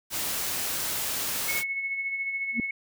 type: noise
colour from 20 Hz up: white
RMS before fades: -30 dBFS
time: 0.1-1.64 s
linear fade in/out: 50 ms
type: tone with tremolo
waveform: sine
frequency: 2197 Hz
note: C#7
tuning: 16 cents flat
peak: -26 dBFS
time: 1.48-2.71 s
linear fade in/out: 5 ms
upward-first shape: sine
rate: 14 Hz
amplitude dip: 45%
type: tone with exponential growth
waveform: sine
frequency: 233.1 Hz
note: A#3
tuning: in tune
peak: -20 dBFS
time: 2.52-2.6 s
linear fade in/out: 2 ms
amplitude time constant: 16 ms
effects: none